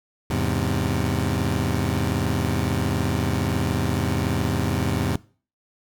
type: chord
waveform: 20% pulse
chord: E augmented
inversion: none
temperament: equal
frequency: 82.41 / 103.83 / 130.81 Hz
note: E2 / G#2 / B#2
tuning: 0 / 0 / 0 cents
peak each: -21 dBFS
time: 0.3-5.16 s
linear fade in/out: 5 ms
effects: noise-tail reverb RT60 0.4 s tail -21 dB re dry